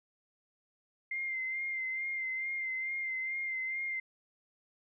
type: tone with vibrato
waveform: sine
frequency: 2093 Hz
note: C7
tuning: in tune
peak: -33 dBFS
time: 1.11-4 s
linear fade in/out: 5 ms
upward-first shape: sine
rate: 2.3 Hz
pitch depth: 31 cents each way
effects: none